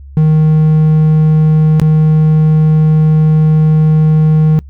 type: tone with dropouts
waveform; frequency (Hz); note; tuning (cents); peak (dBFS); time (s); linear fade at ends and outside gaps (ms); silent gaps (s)
triangle; 155.56; D#3; 0; -3; 0.17-4.59; 0; 1.798-1.816
effects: noise-tail reverb RT60 0.1 s tail -23 dB re dry + added 69 Hz sine -29 dBFS peak until 4.69 s